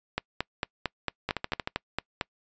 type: two click trains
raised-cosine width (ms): 0.3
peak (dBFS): -11 / -13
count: 10 / 6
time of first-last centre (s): 0.18-2.212 / 1.29-1.675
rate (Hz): 4.43 / 13
effects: noise-tail reverb RT60 0.1 s tail -26 dB re dry + resampled to 16000 Hz